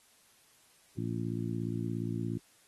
harmonic tone, 57.1 Hz, A#1, 35 cents flat, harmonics 2 / 3 / 4 / 5 / 6, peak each -36 / -38 / -39 / -40 / -41 dBFS, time 0.97-2.38 s, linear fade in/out 10 ms, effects white hiss -64 dBFS RMS until 2.67 s + AAC 32 kbps

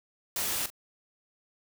white noise with echo, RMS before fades -31 dBFS, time 0.36-0.66 s, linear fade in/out 2 ms, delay 42 ms, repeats 1, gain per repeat -14 dB, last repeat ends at 0.702 s, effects none

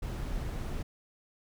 brown noise, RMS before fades -35 dBFS, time 0.02-0.83 s, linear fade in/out 10 ms, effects none

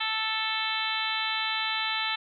harmonic tone with a mistuned harmonic, 440 Hz, A4, in tune, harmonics 2 / 3 / 4 / 5 / 6 / 7 / 8 / 9, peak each -35 / -35 / -35 / -35 / -35 / -35 / -35 / -35 dBFS, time 0-2.16 s, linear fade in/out 10 ms, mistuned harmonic 7, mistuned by +28 cents, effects none

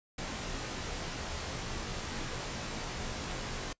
pink noise with comb filter, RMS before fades -38 dBFS, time 0.18-3.73 s, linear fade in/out 5 ms, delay 20 ms, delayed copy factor -0.95, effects noise-tail reverb RT60 0.1 s tail -24 dB re dry + resampled to 16000 Hz

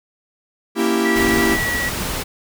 45% pulse chord, A# diminished seventh, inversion none, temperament equal, 233.1 / 277.2 / 329.6 / 392 Hz, A#3 / C#4 / E4 / G4, 0 / 0 / 0 / 0 cents, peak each -21 / -26 / -20 / -21 dBFS, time 0.75-1.58 s, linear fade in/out 50 ms
sine tone with pitch glide, 1951 to 1934.2 Hz, B6 to B6, -22 to -37 cents, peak -20 dBFS, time 1.04-1.9 s, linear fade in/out 20 ms, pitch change -15 cents, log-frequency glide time 1.54-1.67 s
pink noise, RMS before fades -24 dBFS, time 1.15-2.24 s, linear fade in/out 20 ms
effects none

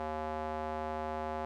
square tone with band-pass filter, 77.78 Hz, D#2, in tune, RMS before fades -37 dBFS, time 0-1.45 s, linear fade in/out 0 ms, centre 760 Hz, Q 1.9, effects none

